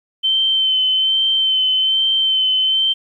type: tone with vibrato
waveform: sine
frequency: 3086 Hz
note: G7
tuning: 28 cents flat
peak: -13 dBFS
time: 0.23-2.94 s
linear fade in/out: 20 ms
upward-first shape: sine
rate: 1.2 Hz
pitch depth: 21 cents each way
effects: 9-bit